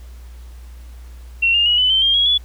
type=tone with pitch steps; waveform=sine; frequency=2727 / 2817 / 2909 / 3005 / 3104 / 3206 / 3311 / 3420 Hz; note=F7 / F7 / F#7 / F#7 / G7 / G7 / G#7 / A7; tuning=-42 / +14 / -30 / +26 / -18 / +38 / -6 / -50 cents; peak=-12 dBFS; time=1.42-2.38 s; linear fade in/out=10 ms; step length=120 ms; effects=added 60 Hz sine -34 dBFS peak until 2.44 s + pink hiss -51 dBFS RMS until 2.44 s